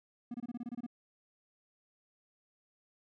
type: tone bursts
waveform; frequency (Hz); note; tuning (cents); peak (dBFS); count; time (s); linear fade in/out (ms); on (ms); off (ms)
triangle; 240; B3; -49; -35; 10; 0.31-0.865; 5; 33; 25
effects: none